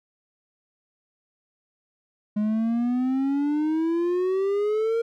triangle exponential sweep, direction up, 207.7 to 465.8 Hz, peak -19 dBFS, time 2.36-5.02 s, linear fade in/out 10 ms, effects none

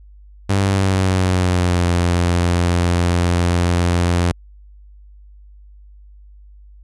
sawtooth tone with pitch glide, 98 to 87.31 Hz, G2 to F2, 0 to 0 cents, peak -10 dBFS, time 0.49-4.32 s, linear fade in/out 10 ms, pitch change -200 cents, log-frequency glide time 0.63-1.87 s, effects added 50 Hz sine -40 dBFS peak until 6.83 s + resampled to 24000 Hz

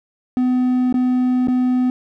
triangle tone with dropouts, 251.9 Hz, B3, 34 cents sharp, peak -12 dBFS, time 0.37-1.9 s, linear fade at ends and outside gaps 1 ms, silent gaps 0.926-0.942 / 1.473-1.483 s, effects none

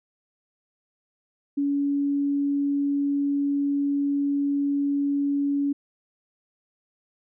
sine tone, 283 Hz, C#4, 36 cents sharp, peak -21 dBFS, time 1.57-5.73 s, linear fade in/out 10 ms, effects none

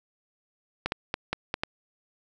clicks, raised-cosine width 0.3 ms, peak -11 dBFS, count 6, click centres 0.86 / 0.921 / 1.141 / 1.33 / 1.541 / 1.635 s, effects none

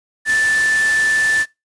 sine tone in noise, 1760 Hz, A6, in tune, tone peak -13 dBFS, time 0.25-1.46 s, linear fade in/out 50 ms, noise white, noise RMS -25 dBFS, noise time 0.25-1.46 s, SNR +9 dB, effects noise-tail reverb RT60 0.2 s tail -21 dB re dry + resampled to 22050 Hz

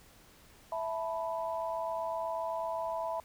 sine chord, E suspended fourth, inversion none, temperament equal, 659.3 / 880 / 987.8 Hz, E5 / A5 / B5, 0 / 0 / 0 cents, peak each -35 / -40 / -37 dBFS, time 0.72-3.2 s, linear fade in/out 2 ms, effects pink hiss -59 dBFS RMS until 3.24 s

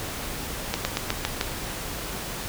slowing click train, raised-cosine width 0.2 ms, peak -6 dBFS, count 6, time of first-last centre 0.74-1.412 s, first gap 110 ms, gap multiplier 1.1, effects pink hiss -33 dBFS RMS until 2.48 s

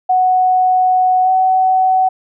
sine tone with pitch glide, 740 to 751.2 Hz, F#5 to F#5, 0 to +26 cents, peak -9 dBFS, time 0.09-2.09 s, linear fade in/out 10 ms, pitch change +26 cents, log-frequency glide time 1.23-1.3 s, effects none

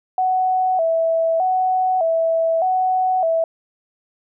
sine tone with vibrato, 698.5 Hz, F5, in tune, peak -15 dBFS, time 0.18-3.44 s, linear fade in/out 2 ms, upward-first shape square, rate 0.82 Hz, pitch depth 110 cents each way, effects none

